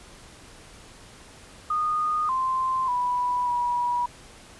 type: tone with pitch steps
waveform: sine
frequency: 1231 / 1042 / 985 / 970 Hz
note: D#6 / C6 / B5 / B5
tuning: -19 / -7 / -5 / -31 cents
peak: -22 dBFS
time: 1.7-4.06 s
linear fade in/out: 5 ms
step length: 590 ms
effects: pink hiss -48 dBFS RMS until 4.59 s + resampled to 24000 Hz